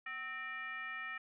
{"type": "tone with frequency modulation", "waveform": "sine", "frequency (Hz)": 1834, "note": "A#6", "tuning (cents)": -29, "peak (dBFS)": -40, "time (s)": [0.06, 1.18], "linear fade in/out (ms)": 5, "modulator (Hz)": 536, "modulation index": 1.1, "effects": []}